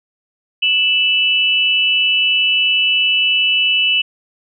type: tone pair together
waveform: sine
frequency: 2637 / 2960 Hz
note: E7 / F#7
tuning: 0 / 0 cents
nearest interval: major second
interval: 200 cents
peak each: -15 / -14 dBFS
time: 0.62-4.02 s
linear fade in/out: 10 ms
effects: none